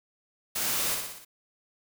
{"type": "noise with echo", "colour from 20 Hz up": "white", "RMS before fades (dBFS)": -30, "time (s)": [0.55, 0.95], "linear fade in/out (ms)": 10, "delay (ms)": 60, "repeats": 5, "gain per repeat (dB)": -4, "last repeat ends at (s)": 1.25, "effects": []}